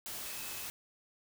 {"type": "tone in noise", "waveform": "sine", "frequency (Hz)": 2585, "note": "E7", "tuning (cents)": -34, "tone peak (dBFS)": -51, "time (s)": [0.26, 0.66], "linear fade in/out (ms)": 0, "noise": "white", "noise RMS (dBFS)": -42, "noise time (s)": [0.06, 0.7], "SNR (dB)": -12, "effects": []}